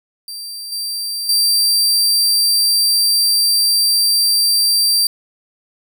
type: tone with level steps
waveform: sawtooth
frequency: 4699 Hz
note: D8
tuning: in tune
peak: -24 / -18 / -9 dBFS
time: 0.28-5.07 s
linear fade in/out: 2 ms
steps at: 0.72 / 1.29 s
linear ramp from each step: 2 ms
effects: none